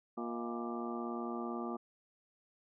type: harmonic tone with a mistuned harmonic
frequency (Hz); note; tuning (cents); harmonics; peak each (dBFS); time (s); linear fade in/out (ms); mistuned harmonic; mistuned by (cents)
117.9; A#2; +20; 2 / 3 / 4 / 5 / 6 / 7 / 8 / 9 / 10; -40 / -42 / -49 / -50 / -47 / -49 / -55 / -57 / -45; 0.17-1.77; 10; 5; +120
effects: none